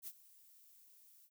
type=noise with ADSR envelope; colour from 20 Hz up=violet; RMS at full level=-45 dBFS; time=0.02-1.3 s; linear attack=52 ms; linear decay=47 ms; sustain=-19 dB; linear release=58 ms; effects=noise-tail reverb RT60 0.1 s tail -25 dB re dry